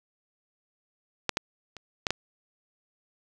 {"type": "clicks", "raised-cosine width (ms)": 0.2, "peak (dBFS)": [-7, -8, -25, -8, -8], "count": 5, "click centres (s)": [1.293, 1.371, 1.767, 2.068, 2.106], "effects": []}